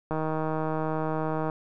click train, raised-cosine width 1 ms, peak -16 dBFS, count 219, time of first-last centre 0.11-1.499 s, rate 157 Hz, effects none

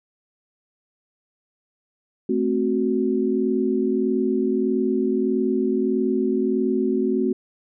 sine chord, F# diminished, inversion first, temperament equal, 220 / 261.6 / 370 Hz, A3 / C4 / F#4, 0 / 0 / 0 cents, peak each -24 / -23 / -22 dBFS, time 2.29-7.33 s, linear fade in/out 5 ms, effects none

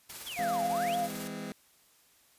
white noise with tremolo, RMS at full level -42 dBFS, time 0.09-1.28 s, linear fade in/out 10 ms, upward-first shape sine, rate 18 Hz, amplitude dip 35%
triangle exponential two-way sweep, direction down then up, 3568 to 659.3 to 3568 Hz, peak -37 dBFS, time 0.26-0.96 s, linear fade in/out 10 ms, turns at 0.67 s
sine tone with vibrato, 698.5 Hz, F5, in tune, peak -28 dBFS, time 0.36-1.09 s, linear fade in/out 50 ms, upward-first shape square, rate 6.8 Hz, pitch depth 18 cents each way
sawtooth chord, E augmented, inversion none, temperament just, 164.81 / 206 / 257.5 Hz, E3 / G#3 / B#3, 0 / -14 / -28 cents, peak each -40 / -36 / -38 dBFS, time 0.39-1.52 s, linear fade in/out 0 ms
effects white hiss -64 dBFS RMS until 2.38 s + resampled to 32000 Hz

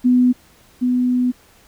sine tone pair in turn, 249.1 / 249.1 Hz, B3 / B3, +15 / +15 cents, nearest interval unison, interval 0 cents, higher neither, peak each -10 / -14 dBFS, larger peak first, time 0.04-0.33 / 0.81-1.32 s, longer second, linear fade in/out 20 ms, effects pink hiss -51 dBFS RMS until 1.67 s

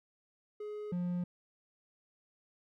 triangle tone pair in turn, 420.1 / 177.19 Hz, G#4 / F3, +20 / +25 cents, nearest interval octave + minor third, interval 1495 cents, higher first, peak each -37 / -30 dBFS, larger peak second, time 0.6-0.92 / 0.92-1.24 s, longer neither, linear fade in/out 5 ms, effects none

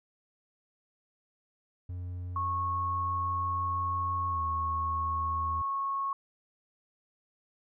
triangle tone with pitch glide, 89.4 to 81.51 Hz, F2 to E2, +41 to -19 cents, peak -33 dBFS, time 1.89-5.62 s, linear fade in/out 5 ms, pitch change -160 cents, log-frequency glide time 4.29-4.4 s
sine tone, 1098 Hz, C#6, 17 cents flat, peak -29 dBFS, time 2.36-6.13 s, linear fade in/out 2 ms
effects none

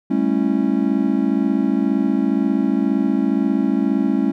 triangle chord, A dominant seventh, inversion third, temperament just, 198 / 220 / 275 / 330 Hz, G3 / A3 / C#4 / E4, +18 / 0 / -14 / +2 cents, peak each -20 / -19 / -17 / -22 dBFS, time 0.1-4.32 s, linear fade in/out 10 ms, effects none

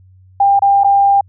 sine tone with dropouts, 797 Hz, G5, 28 cents sharp, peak -7 dBFS, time 0.4-1.21 s, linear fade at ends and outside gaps 5 ms, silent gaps 0.593-0.62 / 0.836-0.844 s, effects added 93 Hz sine -42 dBFS peak until 1.28 s

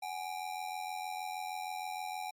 square ring-modulated tone, 789 Hz, G5, 11 cents sharp, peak -35 dBFS, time 0.02-2.31 s, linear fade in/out 10 ms, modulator 43.2 Hz, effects MP3 64 kbps

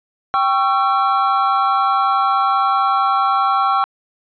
triangle chord, C# diminished, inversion second, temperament equal with one note detuned, 784 / 1108.7 / 1344.7 Hz, G5 / C#6 / E6, 0 / 0 / +34 cents, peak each -16 dBFS, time 0.34-3.84 s, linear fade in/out 0 ms, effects resampled to 11025 Hz

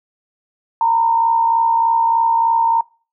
sine tone pair together, 917 / 980.3 Hz, A#5 / B5, -29 / -13 cents, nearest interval minor second, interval 116 cents, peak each -12 / -23 dBFS, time 0.81-2.81 s, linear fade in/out 2 ms, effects noise-tail reverb RT60 0.4 s tail -25 dB re dry

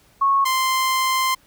sine / sawtooth tone pair in turn, 1100 / 1043.9 Hz, C#6 / C6, -14 / -4 cents, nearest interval minor second, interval 90 cents, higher first, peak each -14 dBFS, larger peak neither, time 0.21-0.45 / 0.45-1.35 s, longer second, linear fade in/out 10 ms, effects pink hiss -56 dBFS RMS until 1.46 s

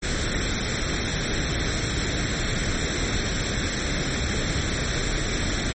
pink noise with comb filter, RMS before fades -25 dBFS, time 0.02-5.73 s, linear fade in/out 20 ms, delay 0.53 ms, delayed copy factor +0.6, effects low-pass 12000 Hz 12 dB/octave + MP3 32 kbps

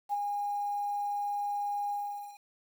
sine tone with ADSR envelope, 817 Hz, G#5, 29 cents flat, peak -26 dBFS, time 0.09-2.4 s, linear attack 41 ms, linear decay 23 ms, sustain -4 dB, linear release 490 ms, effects 9-bit

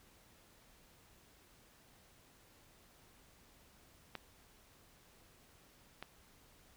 clicks, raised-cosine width 0.3 ms, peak -26 / -28 dBFS, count 2, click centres 4.153 / 6.026 s, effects pink hiss -65 dBFS RMS until 6.76 s

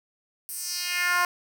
10% pulse tone with high-pass filter sweep, 355 Hz, F4, 28 cents sharp, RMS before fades -27 dBFS, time 0.49-1.25 s, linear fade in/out 0 ms, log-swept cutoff 11000 to 920 Hz, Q 1.9, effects none

